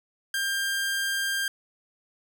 sawtooth tone, 1595 Hz, G6, 30 cents sharp, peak -22 dBFS, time 0.34-1.48 s, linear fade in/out 2 ms, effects none

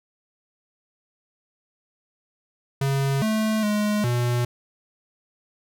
square tone with pitch steps, 137.2 / 217.7 / 209.4 / 121.4 Hz, C#3 / A3 / G#3 / B2, -17 / -18 / +15 / -29 cents, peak -21 dBFS, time 2.81-4.45 s, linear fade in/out 5 ms, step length 410 ms, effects none

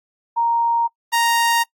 sine / sawtooth tone pair in turn, 932.3 / 932.3 Hz, A#5 / A#5, 0 / 0 cents, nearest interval unison, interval 0 cents, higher neither, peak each -15 / -11 dBFS, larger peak second, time 0.36-0.88 / 1.12-1.64 s, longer neither, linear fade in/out 20 ms, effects noise-tail reverb RT60 0.1 s tail -24 dB re dry + AAC 64 kbps

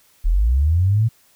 sine linear sweep, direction up, 35.85 to 116.54 Hz, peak -13 dBFS, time 0.24-1.09 s, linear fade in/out 20 ms, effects white hiss -56 dBFS RMS until 1.35 s

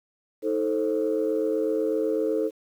sine chord, A diminished, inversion second, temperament just, 316.8 / 440 / 528 Hz, Eb4 / A4 / C5, +31 / 0 / +16 cents, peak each -27 / -24 / -28 dBFS, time 0.42-2.51 s, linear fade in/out 50 ms, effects tanh soft clip ceiling -15 dBFS + 9-bit

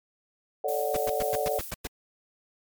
sine chord, D major seventh, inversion second, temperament equal with one note detuned, 440 / 554.4 / 601.1 / 740 Hz, A4 / C#5 / D5 / F#5, 0 / 0 / +40 / 0 cents, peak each -31 dBFS, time 0.64-1.59 s, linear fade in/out 5 ms
violet noise with tremolo, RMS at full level -37 dBFS, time 0.68-1.71 s, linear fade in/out 5 ms, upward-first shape square, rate 3.6 Hz, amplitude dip 25%
pink noise bursts, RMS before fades -33 dBFS, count 8, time 0.94-1.872 s, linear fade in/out 5 ms, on 29 ms, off 100 ms
effects MP3 96 kbps

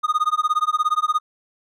triangle tone with tremolo, 1234 Hz, D#6, 15 cents flat, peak -12 dBFS, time 0.03-1.2 s, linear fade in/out 20 ms, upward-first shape sine, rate 17 Hz, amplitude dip 100%, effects none

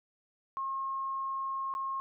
sine tone with dropouts, 1077 Hz, C6, 50 cents sharp, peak -32 dBFS, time 0.57-2 s, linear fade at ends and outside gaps 0 ms, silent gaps 1.739-1.75 s, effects none

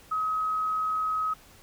sine tone, 1271 Hz, D#6, 36 cents sharp, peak -25 dBFS, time 0.11-1.34 s, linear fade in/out 10 ms, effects pink hiss -54 dBFS RMS until 1.62 s

